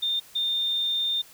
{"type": "tone pair in turn", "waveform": "sine", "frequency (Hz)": [3621, 3621], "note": ["A7", "A7"], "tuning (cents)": [49, 49], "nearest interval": "unison", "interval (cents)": 0, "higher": "neither", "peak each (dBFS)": -23, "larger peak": "neither", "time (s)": [[0.02, 0.2], [0.35, 1.22]], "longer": "second", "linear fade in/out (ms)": 10, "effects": ["white hiss -51 dBFS RMS until 1.33 s"]}